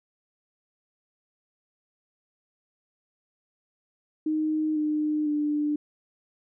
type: tone with pitch steps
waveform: sine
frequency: 310 / 303.4 / 297 Hz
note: D#4 / D#4 / D4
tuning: -6 / -44 / +20 cents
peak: -23 dBFS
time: 4.26-5.76 s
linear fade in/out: 5 ms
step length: 500 ms
effects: none